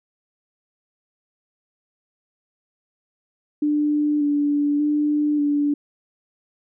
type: tone with vibrato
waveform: sine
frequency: 293.7 Hz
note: D4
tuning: in tune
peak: -17 dBFS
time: 3.62-5.74 s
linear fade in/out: 5 ms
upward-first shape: square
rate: 0.85 Hz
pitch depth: 19 cents each way
effects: none